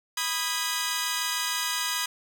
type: chord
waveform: 10% pulse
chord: G# minor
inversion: first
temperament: equal with one note detuned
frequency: 987.8 / 1244.5 / 1637.4 Hz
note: B5 / D#6 / G#6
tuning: 0 / 0 / -25 cents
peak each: -22 / -24 / -22 dBFS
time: 0.17-2.06 s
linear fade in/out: 5 ms
effects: none